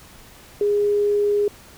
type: tone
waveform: sine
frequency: 411.4 Hz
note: G#4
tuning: 16 cents flat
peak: -16 dBFS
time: 0.61-1.48 s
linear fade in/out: 2 ms
effects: pink hiss -46 dBFS RMS until 1.77 s